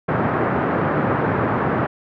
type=band-pass noise; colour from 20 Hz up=pink; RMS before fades=-20 dBFS; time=0.08-1.87 s; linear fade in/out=10 ms; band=110 to 1600 Hz; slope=24 dB/octave; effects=none